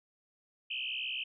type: tone with frequency modulation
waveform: sine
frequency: 2812 Hz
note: F7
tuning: 11 cents sharp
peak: -34 dBFS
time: 0.7-1.24 s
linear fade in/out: 10 ms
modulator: 63.2 Hz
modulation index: 4.8
effects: none